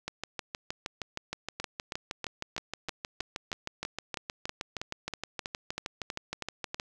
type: two click trains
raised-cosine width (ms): 0.2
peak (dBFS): -17 / -17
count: 17 / 44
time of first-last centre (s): 1.6-6.745 / 0.08-6.799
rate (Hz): 3.11 / 6.4
effects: none